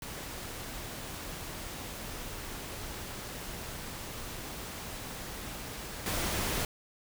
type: noise with level steps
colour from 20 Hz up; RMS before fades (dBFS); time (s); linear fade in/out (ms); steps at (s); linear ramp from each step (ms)
pink; -41 / -32; 0.02-6.65; 2; 6.06; 2
effects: none